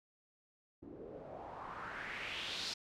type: noise with low-pass filter sweep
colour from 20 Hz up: white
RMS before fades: -45 dBFS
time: 0.82-2.74 s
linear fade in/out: 10 ms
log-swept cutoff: 310 to 4900 Hz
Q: 3.1
effects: none